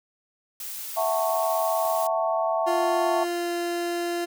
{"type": "noise", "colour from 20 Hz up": "blue", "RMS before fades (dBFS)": -35, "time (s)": [0.6, 2.07], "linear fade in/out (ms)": 2}
{"type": "chord", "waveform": "sine", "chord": "F# minor seventh", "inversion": "third", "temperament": "equal with one note detuned", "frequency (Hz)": [659.3, 740, 890.7, 1108.7], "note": ["E5", "F#5", "A5", "C#6"], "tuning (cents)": [0, 0, 21, 0], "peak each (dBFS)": [-24, -30, -29, -30], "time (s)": [0.96, 3.25], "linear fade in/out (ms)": 20}
{"type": "tone with pitch glide", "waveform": "30% pulse", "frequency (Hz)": [349.2, 345.6], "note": ["F4", "F4"], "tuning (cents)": [0, -18], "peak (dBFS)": -23, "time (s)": [2.66, 4.26], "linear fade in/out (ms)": 20, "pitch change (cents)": -18, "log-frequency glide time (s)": [3.08, 3.52]}
{"effects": []}